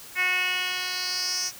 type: tone with band-pass filter sweep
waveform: 10% pulse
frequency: 365.4 Hz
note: F#4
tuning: 22 cents flat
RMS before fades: -27 dBFS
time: 0.15-1.52 s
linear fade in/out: 50 ms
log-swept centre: 2200 to 6100 Hz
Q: 4.1
effects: white hiss -44 dBFS RMS until 1.59 s